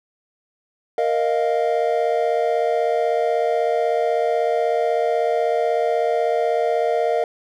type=chord; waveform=triangle; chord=Bb suspended fourth; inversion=none; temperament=equal; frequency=466.2 / 622.3 / 698.5 Hz; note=Bb4 / Eb5 / F5; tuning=0 / 0 / 0 cents; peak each=-19 / -20 / -20 dBFS; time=0.98-7.24 s; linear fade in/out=2 ms; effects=none